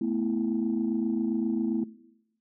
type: chord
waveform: sine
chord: A suspended second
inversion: none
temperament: just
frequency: 220 / 247.5 / 330 Hz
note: A3 / B3 / E4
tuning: 0 / +4 / +2 cents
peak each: -29 dBFS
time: 0.01-1.84 s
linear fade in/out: 5 ms
effects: noise-tail reverb RT60 0.9 s tail -19 dB re dry + tanh soft clip ceiling -18 dBFS